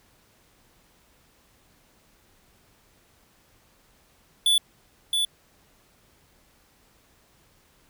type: tone with echo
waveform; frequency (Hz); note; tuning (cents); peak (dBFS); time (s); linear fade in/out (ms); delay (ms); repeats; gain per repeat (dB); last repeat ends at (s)
square; 3463; A7; -28; -18; 4.46-4.58; 2; 670; 1; -4; 5.25
effects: pink hiss -61 dBFS RMS until 7.89 s